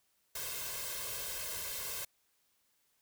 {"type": "noise with comb filter", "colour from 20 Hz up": "white", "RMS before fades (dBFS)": -40, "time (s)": [0.35, 2.05], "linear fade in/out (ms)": 5, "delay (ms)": 1.9, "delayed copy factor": 0.9, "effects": ["white hiss -75 dBFS RMS until 3.01 s"]}